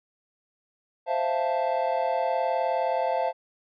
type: chord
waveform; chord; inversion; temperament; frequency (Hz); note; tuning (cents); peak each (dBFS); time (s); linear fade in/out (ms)
triangle; F major seventh; second; equal; 523.3 / 659.3 / 698.5 / 880; C5 / E5 / F5 / A5; 0 / 0 / 0 / 0; -27; 1.06-3.33; 50
effects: resampled to 11025 Hz